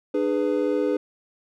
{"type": "chord", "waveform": "triangle", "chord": "G# diminished", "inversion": "second", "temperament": "just", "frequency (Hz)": [299, 415.3, 498.4], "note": ["D4", "G#4", "B4"], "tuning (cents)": [31, 0, 16], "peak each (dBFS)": -23, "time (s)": [0.14, 0.97], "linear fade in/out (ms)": 5, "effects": []}